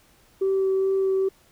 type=tone with vibrato; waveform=sine; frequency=384.5 Hz; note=G4; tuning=33 cents flat; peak=-18 dBFS; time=0.41-1.29 s; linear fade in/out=10 ms; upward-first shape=sine; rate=2.4 Hz; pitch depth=9 cents each way; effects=tanh soft clip ceiling -16 dBFS + pink hiss -58 dBFS RMS until 1.51 s